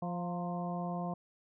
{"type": "harmonic tone with a mistuned harmonic", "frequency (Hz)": 175.1, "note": "F3", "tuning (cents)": 5, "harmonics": [1, 2, 3, 4, 5, 6], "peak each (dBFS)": [-36, -47, -45, -40, -48, -46], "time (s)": [0.02, 1.14], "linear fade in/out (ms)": 5, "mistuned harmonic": 5, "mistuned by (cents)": 63, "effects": []}